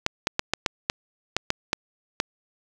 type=clicks; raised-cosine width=0.2 ms; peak=-4 dBFS; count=10; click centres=0.064 / 0.271 / 0.394 / 0.536 / 0.662 / 0.899 / 1.366 / 1.504 / 1.731 / 2.201 s; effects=none